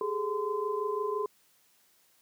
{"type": "tone cluster", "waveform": "sine", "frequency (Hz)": [402.1, 428, 1027], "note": ["G4", "A4", "C6"], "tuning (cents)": [44, -48, -33], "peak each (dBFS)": [-34, -32, -34], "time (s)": [0.01, 1.26], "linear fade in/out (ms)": 2, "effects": ["white hiss -66 dBFS RMS until 2.21 s", "high-pass 100 Hz 12 dB/octave"]}